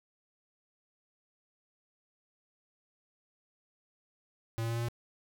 square tone with pitch steps, 113.8 / 114.92 / 116.06 / 117.2 / 118.36 Hz, A#2 / A#2 / A#2 / A#2 / A#2, -41 / -24 / -7 / +10 / +27 cents, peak -32 dBFS, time 4.58-4.885 s, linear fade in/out 0 ms, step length 61 ms, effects none

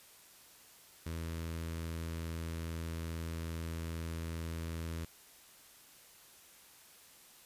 sawtooth tone with notch filter, 82.41 Hz, E2, in tune, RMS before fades -40 dBFS, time 1.06-5.05 s, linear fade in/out 5 ms, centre 760 Hz, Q 1.8, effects white hiss -59 dBFS RMS until 7.45 s + resampled to 32000 Hz

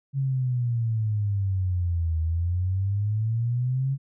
sine exponential two-way sweep, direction down then up, 138.59 to 79.8 to 138.59 Hz, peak -22 dBFS, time 0.13-3.98 s, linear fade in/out 50 ms, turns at 2.2 s, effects none

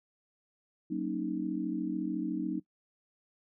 sine chord, D# minor seventh, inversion first, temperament equal with one note detuned, 187.15 / 233.1 / 277.2 / 311.1 Hz, F#3 / A#3 / C#4 / D#4, +20 / 0 / 0 / 0 cents, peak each -37 / -38 / -37 / -34 dBFS, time 0.9-2.6 s, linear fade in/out 10 ms, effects noise-tail reverb RT60 0.1 s tail -20 dB re dry

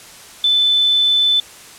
sine tone, 3513 Hz, A7, 3 cents flat, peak -11 dBFS, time 0.44-1.4 s, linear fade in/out 2 ms, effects white hiss -39 dBFS RMS until 1.78 s + low-pass 10000 Hz 12 dB/octave

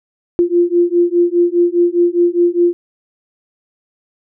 sine beating tone pair, 345.6 / 350.5 Hz, F4 / F4, -18 / +6 cents, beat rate 4.9 Hz, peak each -13 dBFS, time 0.39-2.73 s, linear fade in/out 0 ms, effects none

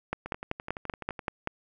two click trains, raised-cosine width 0.5 ms, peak -22 / -14 dBFS, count 12 / 8, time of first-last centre 0.26-1.192 / 0.13-1.474 s, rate 11.8 / 5.21 Hz, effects none

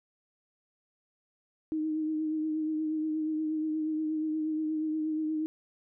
sine tone with vibrato, 311.5 Hz, D#4, 2 cents sharp, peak -28 dBFS, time 1.72-5.46 s, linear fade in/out 0 ms, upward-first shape triangle, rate 8.4 Hz, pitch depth 31 cents each way, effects none

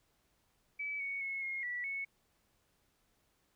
sine tone with pitch steps, 2296 / 2226 / 2185 / 2148 / 1953 / 2205 Hz, D7 / C#7 / C#7 / C7 / B6 / C#7, -40 / +7 / -26 / +45 / -20 / -10 cents, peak -36 dBFS, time 0.79-2.05 s, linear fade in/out 10 ms, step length 210 ms, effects pink hiss -75 dBFS RMS until 3.55 s

